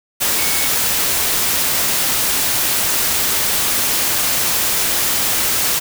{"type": "tone in noise", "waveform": "sine", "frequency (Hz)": 2217, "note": "C#7", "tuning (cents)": 0, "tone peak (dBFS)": -26, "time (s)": [0.37, 0.68], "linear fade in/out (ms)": 20, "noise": "white", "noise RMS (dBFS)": -17, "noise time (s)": [0.2, 5.8], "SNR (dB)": -12, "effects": []}